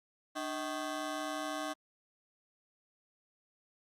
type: ring-modulated tone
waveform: 20% pulse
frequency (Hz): 466.2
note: A#4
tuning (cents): 0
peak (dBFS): -28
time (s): 0.35-1.74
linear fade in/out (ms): 20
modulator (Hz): 167
effects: low-pass 11000 Hz 12 dB/octave + Opus 48 kbps